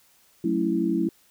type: chord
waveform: sine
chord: F# minor seventh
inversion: none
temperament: equal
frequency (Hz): 185 / 220 / 277.2 / 329.6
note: F#3 / A3 / C#4 / E4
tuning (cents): 0 / 0 / 0 / 0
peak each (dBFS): -28 / -28 / -29 / -24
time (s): 0.44-1.09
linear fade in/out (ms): 5
effects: white hiss -60 dBFS RMS until 1.3 s